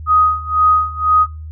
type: tone with tremolo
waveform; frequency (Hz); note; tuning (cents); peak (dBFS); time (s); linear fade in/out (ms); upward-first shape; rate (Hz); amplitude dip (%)
sine; 1251; D#6; +9; -7; 0.06-1.27; 50; sine; 2; 90
effects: noise-tail reverb RT60 0.3 s tail -24 dB re dry + added 78 Hz sine -27 dBFS peak until 1.51 s

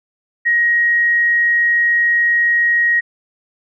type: tone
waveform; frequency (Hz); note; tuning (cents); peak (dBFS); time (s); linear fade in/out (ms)
sine; 1887; A#6; +21; -11; 0.45-3.01; 20
effects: none

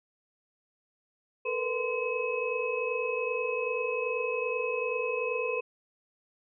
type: tone cluster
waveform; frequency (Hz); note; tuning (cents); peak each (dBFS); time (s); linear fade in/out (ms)
sine; 444.9 / 472.8 / 495.3 / 1029 / 2564; A4 / A#4 / B4 / C6 / E7; +19 / +24 / +5 / -29 / -49; -34 / -38 / -32 / -38 / -34; 1.45-5.61; 10
effects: none

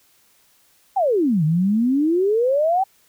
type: exponential two-way sweep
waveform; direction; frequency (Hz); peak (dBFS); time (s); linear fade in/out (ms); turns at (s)
sine; down then up; 827 to 149.1 to 790; -15; 0.96-2.84; 10; 1.44
effects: white hiss -58 dBFS RMS until 3.08 s

